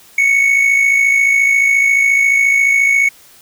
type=tone with amplitude modulation; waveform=triangle; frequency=2217 Hz; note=C#7; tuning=in tune; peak=-5 dBFS; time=0.18-3.09 s; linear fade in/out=5 ms; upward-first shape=sine; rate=54.3 Hz; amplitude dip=50%; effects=white hiss -44 dBFS RMS until 3.41 s